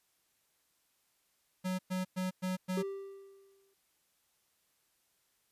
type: tone bursts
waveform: square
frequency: 185 Hz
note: F#3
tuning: in tune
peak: -33 dBFS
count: 5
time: 1.64-2.83 s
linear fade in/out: 20 ms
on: 150 ms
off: 110 ms
type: tone with exponential decay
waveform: triangle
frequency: 392 Hz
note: G4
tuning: in tune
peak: -30 dBFS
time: 2.77-3.74 s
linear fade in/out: 5 ms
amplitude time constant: 210 ms
effects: white hiss -75 dBFS RMS until 5.51 s + resampled to 32000 Hz